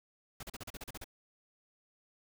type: noise bursts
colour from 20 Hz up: pink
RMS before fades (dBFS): -44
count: 10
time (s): 0.4-1.043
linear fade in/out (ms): 5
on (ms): 31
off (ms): 37
effects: none